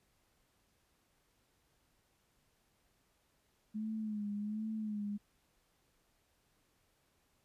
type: tone with vibrato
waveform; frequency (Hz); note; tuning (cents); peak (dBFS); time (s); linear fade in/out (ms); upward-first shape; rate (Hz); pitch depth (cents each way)
sine; 212.1; G#3; +37; -36; 3.74-5.18; 20; sine; 1.3; 60
effects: pink hiss -75 dBFS RMS until 7.44 s + resampled to 32000 Hz